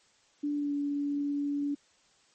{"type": "tone with pitch glide", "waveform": "sine", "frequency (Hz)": [291.6, 286.6], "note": ["D4", "D4"], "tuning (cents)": [-12, -42], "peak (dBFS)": -28, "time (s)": [0.43, 1.75], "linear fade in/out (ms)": 10, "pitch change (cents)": -30, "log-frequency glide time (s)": [0.55, 0.73], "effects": ["white hiss -65 dBFS RMS until 2.34 s", "MP3 32 kbps"]}